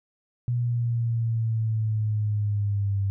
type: linear sweep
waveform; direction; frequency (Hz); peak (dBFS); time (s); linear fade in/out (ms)
sine; down; 121.7 to 98; -22; 0.48-3.1; 0
effects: none